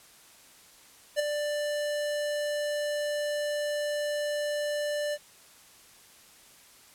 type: tone with ADSR envelope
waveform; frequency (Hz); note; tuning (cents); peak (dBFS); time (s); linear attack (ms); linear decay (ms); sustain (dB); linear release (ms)
square; 590; D5; +8; -22; 1.16-5.18; 34; 12; -7; 47
effects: white hiss -55 dBFS RMS until 6.94 s + low-pass 12000 Hz 12 dB/octave